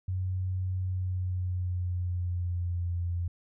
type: tone with pitch glide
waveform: sine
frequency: 92.7 to 86.99 Hz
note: F#2 to F2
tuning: +4 to -6 cents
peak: -28 dBFS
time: 0.08-3.28 s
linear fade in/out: 5 ms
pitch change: -110 cents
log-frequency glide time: 0.82-2.96 s
effects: none

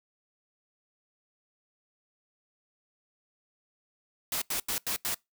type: noise bursts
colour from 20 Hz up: white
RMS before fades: -31 dBFS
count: 5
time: 4.32-5.145 s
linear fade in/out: 2 ms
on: 97 ms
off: 85 ms
effects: noise-tail reverb RT60 0.2 s tail -25 dB re dry

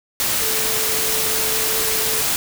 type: tone in noise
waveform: sine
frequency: 440 Hz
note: A4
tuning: in tune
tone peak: -29 dBFS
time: 0.42-2.22 s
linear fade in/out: 0 ms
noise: white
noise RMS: -20 dBFS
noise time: 0.2-2.36 s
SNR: -12 dB
effects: none

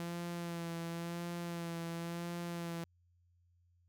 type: tone with vibrato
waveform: sawtooth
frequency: 170 Hz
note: F3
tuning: 46 cents flat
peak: -35 dBFS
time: 0-2.84 s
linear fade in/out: 0 ms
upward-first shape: sine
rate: 0.95 Hz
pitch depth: 25 cents each way
effects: added 87 Hz sine -68 dBFS peak until 3.88 s

